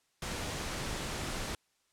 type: noise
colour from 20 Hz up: pink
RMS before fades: -37 dBFS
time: 0.22-1.55 s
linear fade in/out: 2 ms
effects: white hiss -74 dBFS RMS until 1.92 s + low-pass 9000 Hz 12 dB/octave